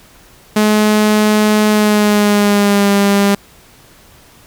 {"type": "tone with pitch glide", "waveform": "sawtooth", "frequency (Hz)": [212.5, 200.6], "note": ["G#3", "G3"], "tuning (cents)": [40, 40], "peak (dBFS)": -5, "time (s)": [0.56, 3.35], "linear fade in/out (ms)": 5, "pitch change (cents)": -100, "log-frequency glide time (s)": [1.69, 2.9], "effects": ["pink hiss -44 dBFS RMS until 4.46 s"]}